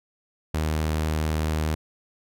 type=tone with vibrato; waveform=sawtooth; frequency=77.9 Hz; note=D#2; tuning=3 cents sharp; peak=-19 dBFS; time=0.54-1.75 s; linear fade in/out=5 ms; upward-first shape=triangle; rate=4.4 Hz; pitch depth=8 cents each way; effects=none